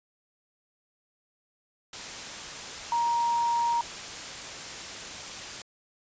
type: tone in noise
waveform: sine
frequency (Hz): 940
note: A#5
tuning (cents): +14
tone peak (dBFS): -23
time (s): 2.92-3.81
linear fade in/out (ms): 2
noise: white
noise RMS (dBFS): -38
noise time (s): 1.93-5.62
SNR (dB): +12
effects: resampled to 16000 Hz